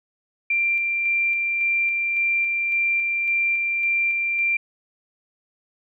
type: tone with tremolo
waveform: sine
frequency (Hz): 2368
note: D7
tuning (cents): +14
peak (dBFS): -18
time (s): 0.5-4.57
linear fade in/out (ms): 5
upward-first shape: square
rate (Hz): 1.8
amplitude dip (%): 25
effects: none